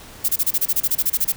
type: noise bursts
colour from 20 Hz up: violet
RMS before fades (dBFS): -18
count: 15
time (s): 0.24-1.323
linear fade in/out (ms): 10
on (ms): 47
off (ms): 27
effects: pink hiss -41 dBFS RMS until 1.36 s